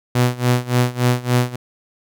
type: tone with tremolo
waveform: sawtooth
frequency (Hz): 123.47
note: B2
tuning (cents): 0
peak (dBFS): -8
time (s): 0.15-1.56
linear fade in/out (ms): 5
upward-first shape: sine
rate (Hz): 3.5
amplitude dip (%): 90
effects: none